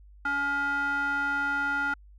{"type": "tone with band-pass filter", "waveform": "square", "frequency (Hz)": 282, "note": "C#4", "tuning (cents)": 30, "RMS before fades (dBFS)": -28, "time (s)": [0.25, 1.94], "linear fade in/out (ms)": 5, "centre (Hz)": 1300, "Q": 7.6, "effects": ["added 50 Hz sine -49 dBFS peak until 2.18 s"]}